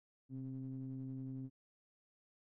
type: ring-modulated tone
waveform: triangle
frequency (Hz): 67.5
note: C#2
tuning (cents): -45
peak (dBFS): -37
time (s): 0.29-1.5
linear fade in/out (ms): 50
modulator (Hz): 197
effects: none

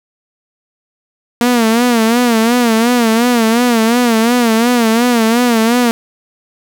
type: tone with vibrato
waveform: sawtooth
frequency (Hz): 233.9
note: A#3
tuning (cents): +6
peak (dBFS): -5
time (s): 1.41-5.91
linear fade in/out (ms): 0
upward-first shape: sine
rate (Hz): 2.8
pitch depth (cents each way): 98
effects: none

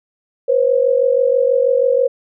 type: tone pair together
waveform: sine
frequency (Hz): 489.9 / 536.1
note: B4 / C5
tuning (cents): -14 / +42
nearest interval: major second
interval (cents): 156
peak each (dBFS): -14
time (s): 0.48-2.08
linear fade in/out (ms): 10
effects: none

